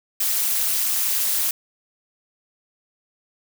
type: noise with amplitude modulation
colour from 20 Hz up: blue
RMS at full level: -18 dBFS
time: 0.2-1.51 s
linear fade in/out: 5 ms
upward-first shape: sine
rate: 213 Hz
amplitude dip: 85%
effects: none